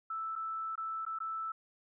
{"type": "tone with dropouts", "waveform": "sine", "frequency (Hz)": 1318.5, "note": "E6", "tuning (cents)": 0, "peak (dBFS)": -35, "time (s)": [0.1, 1.52], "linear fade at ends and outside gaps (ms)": 5, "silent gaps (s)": [[0.355, 0.36], [0.756, 0.777], [1.052, 1.064], [1.188, 1.202]], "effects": []}